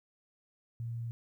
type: tone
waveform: sine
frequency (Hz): 116.54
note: A#2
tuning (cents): 0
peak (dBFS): -35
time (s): 0.8-1.11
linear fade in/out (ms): 0
effects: 12-bit